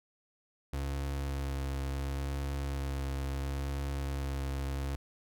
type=tone with vibrato; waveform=35% pulse; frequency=68.8 Hz; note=C#2; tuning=12 cents flat; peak=-31 dBFS; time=0.73-4.96 s; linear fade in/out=5 ms; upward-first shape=sine; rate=0.72 Hz; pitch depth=17 cents each way; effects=none